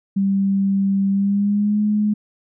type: tone with pitch glide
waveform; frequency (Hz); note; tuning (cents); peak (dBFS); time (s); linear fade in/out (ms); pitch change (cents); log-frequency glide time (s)
sine; 196 to 210.1; G3 to G#3; 0 to +20; -15; 0.16-2.14; 10; +120; 1.1-1.8
effects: none